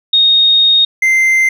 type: tone pair in turn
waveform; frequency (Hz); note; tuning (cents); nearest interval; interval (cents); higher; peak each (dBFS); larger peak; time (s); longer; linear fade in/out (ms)
sine / triangle; 3718 / 2082; A#7 / C7; -5 / -9; minor seventh; 1004; first; -6; neither; 0.13-0.85 / 1.02-1.49; first; 5
effects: none